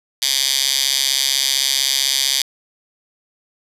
10% pulse tone with high-pass filter, 135.7 Hz, C#3, 36 cents flat, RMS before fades -18 dBFS, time 0.22-2.42 s, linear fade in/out 2 ms, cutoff 4000 Hz, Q 2.1, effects resampled to 32000 Hz + 7-bit

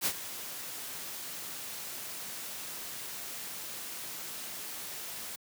white noise with ADSR envelope, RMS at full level -28 dBFS, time 0.01-5.36 s, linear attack 47 ms, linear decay 69 ms, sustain -13 dB, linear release 8 ms, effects high-pass 100 Hz 12 dB/octave

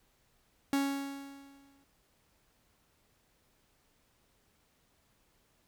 45% pulse tone with exponential decay, 277.2 Hz, C#4, in tune, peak -26 dBFS, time 0.73-1.84 s, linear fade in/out 1 ms, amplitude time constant 240 ms, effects pink hiss -71 dBFS RMS until 5.67 s

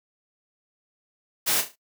white noise with echo, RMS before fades -23 dBFS, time 1.46-1.62 s, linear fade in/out 20 ms, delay 35 ms, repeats 4, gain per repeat -9 dB, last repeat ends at 1.76 s, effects noise-tail reverb RT60 0.1 s tail -19 dB re dry + high-pass 150 Hz 12 dB/octave

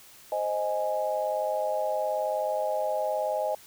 sine chord, Ab major, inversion first, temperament equal, 523.3 / 622.3 / 830.6 Hz, C5 / Eb5 / Ab5, 0 / 0 / 0 cents, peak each -32 / -28 / -31 dBFS, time 0.32-3.55 s, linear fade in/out 2 ms, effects white hiss -52 dBFS RMS until 3.66 s

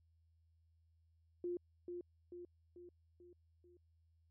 sine tone with echo, 352.1 Hz, F4, 14 cents sharp, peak -38 dBFS, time 1.44-1.57 s, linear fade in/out 2 ms, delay 440 ms, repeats 5, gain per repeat -5 dB, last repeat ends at 3.77 s, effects added 82 Hz sine -70 dBFS peak until 4.3 s

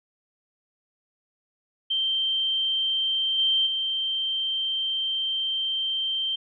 sine tone with level steps, 3136 Hz, G7, in tune, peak -22 / -19 / -24 dBFS, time 1.9-6.36 s, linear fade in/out 10 ms, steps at 3.38 / 3.66 s, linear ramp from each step 10 ms, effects none

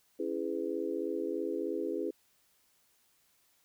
sine chord, C# minor seventh, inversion none, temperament just, 277.2 / 332.6 / 415.8 / 498.9 Hz, C#4 / E4 / G#4 / B4, 0 / +16 / +2 / +17 cents, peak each -40 / -36 / -36 / -39 dBFS, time 0.19-2.11 s, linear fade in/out 10 ms, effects white hiss -70 dBFS RMS until 3.64 s

